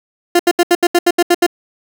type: tone bursts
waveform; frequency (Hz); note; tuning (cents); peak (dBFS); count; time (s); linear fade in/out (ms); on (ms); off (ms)
30% pulse; 349.1; F4; -1; -5; 10; 0.35-1.465; 5; 44; 75
effects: none